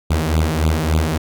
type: beating tone pair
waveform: sawtooth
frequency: 77 / 80.5 Hz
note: D#2 / E2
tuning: -17 / -41 cents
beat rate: 3.5 Hz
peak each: -14 dBFS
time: 0.1-1.18 s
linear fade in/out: 10 ms
effects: none